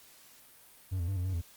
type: tone with pitch steps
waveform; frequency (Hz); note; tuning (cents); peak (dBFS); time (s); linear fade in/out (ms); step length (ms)
triangle; 93.2 / 85.5 / 97.3 / 89.4 / 94 / 84.2; F#2 / F2 / G2 / F2 / F#2 / E2; +13 / -36 / -12 / +41 / +28 / +37; -28; 0.91-1.42; 20; 85
effects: white hiss -57 dBFS RMS until 1.56 s + Opus 48 kbps